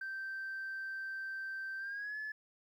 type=tone with pitch glide; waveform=sine; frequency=1560 to 1721 Hz; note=G6 to A6; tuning=-9 to -39 cents; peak=-37 dBFS; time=0.01-2.32 s; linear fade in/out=5 ms; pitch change=+170 cents; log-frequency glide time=1.78-2.18 s; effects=tanh soft clip ceiling -36 dBFS + 12-bit

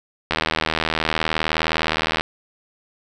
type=click train; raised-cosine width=0.3 ms; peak=-3 dBFS; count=152; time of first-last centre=0.31-2.209 s; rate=79.5 Hz; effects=none

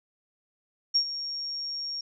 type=tone with ADSR envelope; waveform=sine; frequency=5550 Hz; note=F8; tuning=12 cents flat; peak=-18 dBFS; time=0.94-2.01 s; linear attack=19 ms; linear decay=81 ms; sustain=-13 dB; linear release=4 ms; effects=none

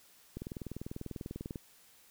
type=click train; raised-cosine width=3 ms; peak=-27 dBFS; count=25; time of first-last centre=0.37-1.558 s; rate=20.2 Hz; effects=white hiss -62 dBFS RMS until 2.1 s

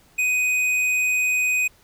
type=tone with hard clipping; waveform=triangle; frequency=2499 Hz; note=D#7; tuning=7 cents sharp; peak=-20 dBFS; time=0.18-1.68 s; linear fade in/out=10 ms; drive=12 dB; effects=pink hiss -56 dBFS RMS until 1.83 s

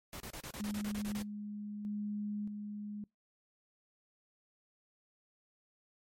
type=noise bursts; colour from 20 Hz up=pink; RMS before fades=-45 dBFS; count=11; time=0.13-1.221 s; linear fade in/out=0 ms; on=71 ms; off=31 ms
type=tone with tremolo; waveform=sine; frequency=207.7 Hz; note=G#3; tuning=in tune; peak=-35 dBFS; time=0.6-3.04 s; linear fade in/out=2 ms; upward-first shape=square; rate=0.8 Hz; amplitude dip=40%
effects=noise-tail reverb RT60 0.2 s tail -26 dB re dry + MP3 64 kbps

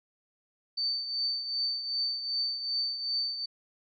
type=tone with tremolo; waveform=sine; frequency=4563 Hz; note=C#8; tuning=49 cents sharp; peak=-26 dBFS; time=0.77-3.46 s; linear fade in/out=10 ms; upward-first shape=triangle; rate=2.6 Hz; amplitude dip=65%; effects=none

